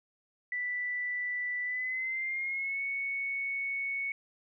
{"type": "tone with pitch glide", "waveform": "sine", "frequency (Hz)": [1975.5, 2217], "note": ["B6", "C#7"], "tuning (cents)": [0, 0], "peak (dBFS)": -31, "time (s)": [0.52, 4.12], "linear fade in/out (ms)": 2, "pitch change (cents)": 200, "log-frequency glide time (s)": [1.63, 2.82], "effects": []}